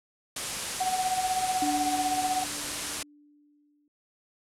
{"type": "low-pass noise", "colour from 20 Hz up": "white", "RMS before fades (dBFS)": -35, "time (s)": [0.36, 3.03], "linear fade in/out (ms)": 5, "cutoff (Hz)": 11000, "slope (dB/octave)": 48}
{"type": "tone with tremolo", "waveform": "sine", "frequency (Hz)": 745, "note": "F#5", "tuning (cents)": 12, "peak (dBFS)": -23, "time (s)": [0.8, 2.44], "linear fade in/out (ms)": 10, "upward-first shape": "sine", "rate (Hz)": 16, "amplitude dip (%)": 65}
{"type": "tone with exponential decay", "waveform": "sine", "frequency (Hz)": 293.7, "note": "D4", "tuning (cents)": 0, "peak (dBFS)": -27, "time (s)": [1.62, 3.88], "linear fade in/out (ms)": 2, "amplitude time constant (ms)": 490}
{"effects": []}